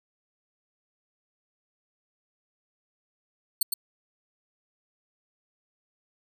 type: tone with echo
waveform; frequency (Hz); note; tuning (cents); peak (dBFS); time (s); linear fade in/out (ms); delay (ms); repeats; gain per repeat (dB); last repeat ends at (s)
5% pulse; 4371; C#8; -25; -13; 3.61-3.63; 5; 110; 1; -5; 3.74
effects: none